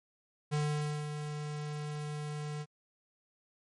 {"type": "tone with ADSR envelope", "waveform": "square", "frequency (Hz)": 149.3, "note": "D3", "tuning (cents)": 29, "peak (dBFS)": -29, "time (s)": [0.51, 2.66], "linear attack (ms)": 27, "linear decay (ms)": 530, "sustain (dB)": -8, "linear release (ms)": 49, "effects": ["MP3 48 kbps"]}